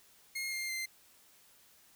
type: tone with pitch steps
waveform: sawtooth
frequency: 2144 / 2113 / 2083 Hz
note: C7 / C7 / C7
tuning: +42 / +16 / -8 cents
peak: -32 dBFS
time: 0.35-0.86 s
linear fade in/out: 10 ms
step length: 170 ms
effects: white hiss -63 dBFS RMS until 1.95 s